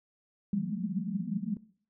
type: band-pass noise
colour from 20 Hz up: white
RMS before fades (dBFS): -33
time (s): 0.53-1.57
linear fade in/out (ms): 2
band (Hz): 170 to 220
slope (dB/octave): 96
effects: noise-tail reverb RT60 0.5 s tail -19 dB re dry